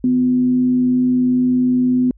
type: tone with frequency modulation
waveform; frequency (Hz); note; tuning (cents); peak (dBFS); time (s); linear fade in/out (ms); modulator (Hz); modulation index
sine; 251.3; B3; +30; -12; 0.04-2.11; 2; 103; 0.2
effects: added 50 Hz sine -44 dBFS peak until 2.17 s